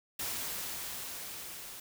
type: noise with level ramp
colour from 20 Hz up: white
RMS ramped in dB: -36 to -46 dBFS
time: 0.19-1.8 s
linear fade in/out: 5 ms
effects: none